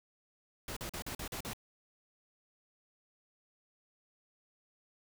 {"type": "noise bursts", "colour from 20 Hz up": "pink", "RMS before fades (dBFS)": -41, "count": 7, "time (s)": [0.68, 1.534], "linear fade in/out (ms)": 2, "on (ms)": 86, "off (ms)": 42, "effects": []}